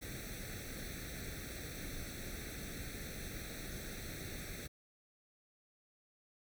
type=noise with comb filter; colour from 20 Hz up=pink; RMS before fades=-45 dBFS; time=0.01-4.68 s; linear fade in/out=20 ms; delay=0.5 ms; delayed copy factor=+0.9; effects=none